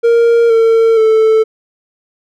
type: tone with pitch steps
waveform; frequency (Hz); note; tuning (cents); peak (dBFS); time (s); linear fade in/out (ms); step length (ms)
triangle; 466.2 / 453.2 / 440.5; A#4 / A#4 / A4; 0 / -49 / +2; -4; 0.03-1.44; 20; 470
effects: none